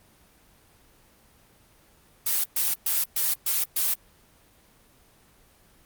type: noise bursts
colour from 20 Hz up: blue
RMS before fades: -24 dBFS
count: 6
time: 2.26-3.94 s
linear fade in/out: 5 ms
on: 180 ms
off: 120 ms
effects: pink hiss -58 dBFS RMS until 5.85 s + Opus 24 kbps